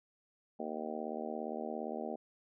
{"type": "harmonic tone", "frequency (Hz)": 77.4, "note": "D#2", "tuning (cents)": -9, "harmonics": [3, 4, 5, 6, 7, 8, 9, 10], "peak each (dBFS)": [-43, -47, -45, -45, -48, -44, -48, -46], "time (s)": [0.59, 2.16], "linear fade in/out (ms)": 10, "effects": []}